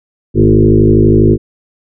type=tone with frequency modulation; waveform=sine; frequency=230 Hz; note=A#3; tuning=23 cents flat; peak=-4 dBFS; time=0.34-1.38 s; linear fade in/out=50 ms; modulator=52.3 Hz; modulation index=3.4; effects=none